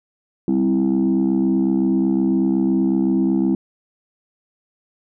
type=chord; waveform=sine; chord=C major; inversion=second; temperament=equal; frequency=196 / 261.6 / 329.6 Hz; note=G3 / C4 / E4; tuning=0 / 0 / 0 cents; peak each=-18 dBFS; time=0.48-3.55 s; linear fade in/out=2 ms; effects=tanh soft clip ceiling -10 dBFS